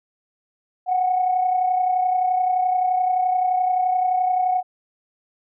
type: tone pair together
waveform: sine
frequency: 734 / 765.6 Hz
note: F#5 / G5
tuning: -14 / -41 cents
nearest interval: minor second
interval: 73 cents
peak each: -17 / -26 dBFS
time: 0.86-4.63 s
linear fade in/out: 50 ms
effects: tanh soft clip ceiling -10 dBFS